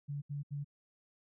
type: tone bursts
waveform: sine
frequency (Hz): 143.5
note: D3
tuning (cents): -40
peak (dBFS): -36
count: 3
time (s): 0.08-0.646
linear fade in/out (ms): 20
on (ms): 140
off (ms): 73
effects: none